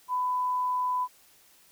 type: tone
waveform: sine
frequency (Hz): 1000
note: B5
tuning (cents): +21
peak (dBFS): -25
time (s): 0.08-1.08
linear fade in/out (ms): 50
effects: white hiss -59 dBFS RMS until 1.71 s